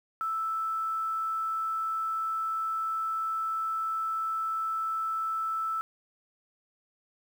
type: tone with quantisation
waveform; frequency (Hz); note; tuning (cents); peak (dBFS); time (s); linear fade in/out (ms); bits
sine; 1318.5; E6; 0; -28; 0.21-5.81; 0; 9
effects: none